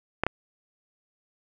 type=clicks; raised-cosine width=0.5 ms; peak=-8 dBFS; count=2; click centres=0.236 / 0.266 s; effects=none